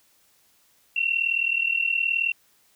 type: tone pair together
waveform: sine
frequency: 2707 / 2746 Hz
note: E7 / F7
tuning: +45 / -30 cents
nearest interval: unison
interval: 25 cents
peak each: -24 dBFS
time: 0.96-2.32 s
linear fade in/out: 5 ms
effects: white hiss -62 dBFS RMS until 2.75 s